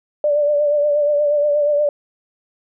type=tone with vibrato; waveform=sine; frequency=587.3 Hz; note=D5; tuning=in tune; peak=-13 dBFS; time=0.24-1.89 s; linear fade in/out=2 ms; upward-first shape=triangle; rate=8.4 Hz; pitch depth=44 cents each way; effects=none